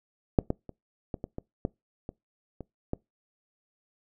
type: clicks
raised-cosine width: 2 ms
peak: -6 / -13 / -27 / -19 / -21 / -22 / -14 / -23 / -25 / -16 dBFS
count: 10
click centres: 0.388 / 0.504 / 0.693 / 1.142 / 1.241 / 1.384 / 1.651 / 2.091 / 2.607 / 2.934 s
effects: noise-tail reverb RT60 0.2 s tail -24 dB re dry